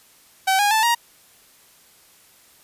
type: tone with pitch steps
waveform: sawtooth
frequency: 765 / 819.9 / 878.8 / 941.8 Hz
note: G5 / G#5 / A5 / A#5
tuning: -42 / -22 / -2 / +18 cents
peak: -12 dBFS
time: 0.47-0.95 s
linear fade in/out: 10 ms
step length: 120 ms
effects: white hiss -53 dBFS RMS until 2.63 s + resampled to 32000 Hz